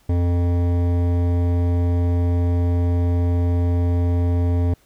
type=tone with hard clipping; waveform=sine; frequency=87.31 Hz; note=F2; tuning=in tune; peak=-18 dBFS; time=0.09-4.74 s; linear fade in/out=5 ms; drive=14 dB; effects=pink hiss -58 dBFS RMS until 4.85 s